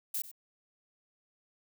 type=noise with echo; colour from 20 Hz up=violet; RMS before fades=-34 dBFS; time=0.14-0.22 s; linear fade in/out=5 ms; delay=95 ms; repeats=1; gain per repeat=-15 dB; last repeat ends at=0.315 s; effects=none